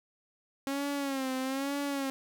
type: tone with vibrato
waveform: sawtooth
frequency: 271.8 Hz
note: C#4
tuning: 34 cents flat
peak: -27 dBFS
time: 0.67-2.1 s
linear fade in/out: 0 ms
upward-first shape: sine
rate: 1.1 Hz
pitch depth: 79 cents each way
effects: none